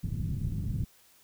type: low-pass noise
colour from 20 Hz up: white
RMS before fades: -32 dBFS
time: 0.03-0.85 s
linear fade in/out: 10 ms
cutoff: 170 Hz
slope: 24 dB/octave
effects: white hiss -61 dBFS RMS until 1.23 s